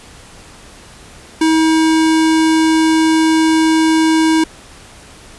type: tone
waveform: square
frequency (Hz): 319.4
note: D#4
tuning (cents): +45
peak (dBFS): -10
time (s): 1.41-4.44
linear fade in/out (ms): 5
effects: pink hiss -39 dBFS RMS until 5.38 s + resampled to 24000 Hz